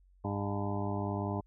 harmonic tone with a mistuned harmonic, 101 Hz, G#2, 48 cents flat, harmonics 1 / 2 / 3 / 4 / 6 / 7 / 8 / 9 / 10, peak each -35 / -38 / -40 / -41 / -43 / -43 / -44 / -45 / -45 dBFS, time 0.24-1.41 s, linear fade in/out 10 ms, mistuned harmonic 8, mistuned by +75 cents, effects added 46 Hz sine -60 dBFS peak until 1.46 s

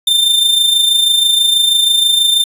45% pulse tone with amplitude modulation, 3589 Hz, A7, 34 cents sharp, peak -7 dBFS, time 0.07-2.44 s, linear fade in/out 5 ms, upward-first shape sine, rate 26.2 Hz, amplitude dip 50%, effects resampled to 32000 Hz

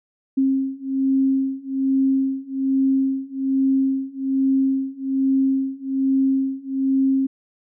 sine beating tone pair, 267.4 / 268.6 Hz, C4 / C4, +38 / +46 cents, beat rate 1.2 Hz, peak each -21 / -20 dBFS, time 0.37-7.27 s, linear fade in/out 10 ms, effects none

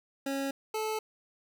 25% pulse tone pair in turn, 274 / 434.9 Hz, C#4 / A4, -20 / -20 cents, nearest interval minor sixth, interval 800 cents, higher second, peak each -27 dBFS, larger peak neither, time 0.26-0.51 / 0.74-0.99 s, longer neither, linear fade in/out 5 ms, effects none

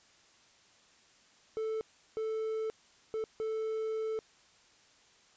triangle tone bursts at uneven times, 440 Hz, A4, in tune, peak -30 dBFS, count 4, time 1.57-1.81 / 2.17-2.7 / 3.14-3.24 / 3.4-4.19 s, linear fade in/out 0 ms, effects white hiss -63 dBFS RMS until 5.36 s + resampled to 16000 Hz

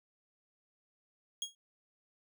25% pulse tone with exponential decay, 3288 Hz, G#7, 18 cents flat, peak -28 dBFS, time 1.42-1.55 s, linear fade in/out 2 ms, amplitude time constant 27 ms, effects none

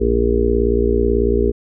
harmonic tone, 58.2 Hz, A#1, 2 cents flat, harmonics 1 / 2 / 4 / 5 / 6 / 7 / 8, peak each -18 / -28 / -22 / -27 / -23 / -17 / -22 dBFS, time 0-1.52 s, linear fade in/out 20 ms, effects none

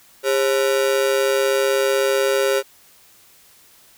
45% pulse ring-modulated tone, 471.7 Hz, A#4, 20 cents sharp, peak -13 dBFS, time 0.23-2.63 s, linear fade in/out 50 ms, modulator 68 Hz, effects white hiss -51 dBFS RMS until 3.97 s

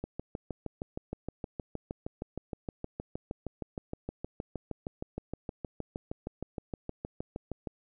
click train, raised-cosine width 2 ms, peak -22 dBFS, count 50, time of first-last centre 0.04-7.672 s, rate 6.42 Hz, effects none

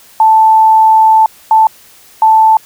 sine tone bursts at uneven times, 880 Hz, A5, in tune, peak -3 dBFS, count 3, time 0.2-1.26 / 1.51-1.67 / 2.22-2.57 s, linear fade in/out 2 ms, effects white hiss -41 dBFS RMS until 2.65 s

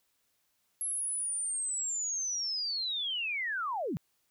sine linear sweep, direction down, 11175 to 123.3 Hz, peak -31 dBFS, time 0.81-3.97 s, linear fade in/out 0 ms, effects white hiss -75 dBFS RMS until 4.3 s

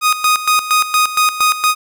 sawtooth tone with tremolo, 1244.5 Hz, D#6, in tune, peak -6 dBFS, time 0.01-1.75 s, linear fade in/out 50 ms, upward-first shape square, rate 4.3 Hz, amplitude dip 75%, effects none

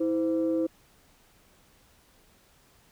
sine tone pair together, 324.6 / 515.3 Hz, E4 / C5, -27 / -27 cents, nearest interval minor sixth, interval 800 cents, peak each -24 / -28 dBFS, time 0-0.67 s, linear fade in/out 10 ms, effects tanh soft clip ceiling -18 dBFS + pink hiss -61 dBFS RMS until 2.91 s

